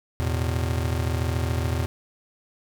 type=chord; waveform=square; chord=E suspended fourth; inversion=none; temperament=just; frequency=82.41 / 109.88 / 123.61 Hz; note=E2 / A2 / B2; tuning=0 / -2 / +2 cents; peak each=-26 / -30 / -30 dBFS; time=0.2-1.86 s; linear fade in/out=0 ms; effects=none